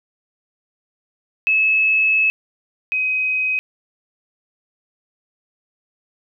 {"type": "tone pair in turn", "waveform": "sine", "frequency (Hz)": [2592, 2523], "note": ["E7", "D#7"], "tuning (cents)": [-30, 23], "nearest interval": "unison", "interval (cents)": 47, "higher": "first", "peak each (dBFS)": [-13, -17], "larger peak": "first", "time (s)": [[1.47, 2.3], [2.92, 3.59]], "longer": "first", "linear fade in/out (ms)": 0, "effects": []}